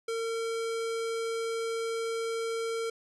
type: tone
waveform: square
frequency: 455.6 Hz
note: A#4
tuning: 40 cents flat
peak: -31 dBFS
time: 0.08-2.9 s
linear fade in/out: 5 ms
effects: resampled to 24000 Hz